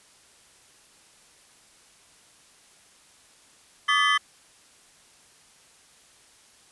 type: tone cluster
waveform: triangle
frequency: 1143 / 1232 / 1731 / 2007 / 3097 Hz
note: D6 / D#6 / A6 / B6 / G7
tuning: -47 / -17 / -29 / +27 / -22 cents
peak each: -24 dBFS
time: 3.88-4.18 s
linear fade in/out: 10 ms
effects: white hiss -56 dBFS RMS until 6.71 s + resampled to 24000 Hz